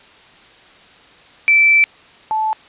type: tone pair in turn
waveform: sine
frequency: 2327 / 871.6 Hz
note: D7 / A5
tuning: -17 / -17 cents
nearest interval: octave + perfect fourth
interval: 1700 cents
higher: first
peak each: -8 / -15 dBFS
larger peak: first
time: 1.48-1.84 / 2.31-2.53 s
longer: first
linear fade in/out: 0 ms
effects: white hiss -45 dBFS RMS until 2.68 s + resampled to 8000 Hz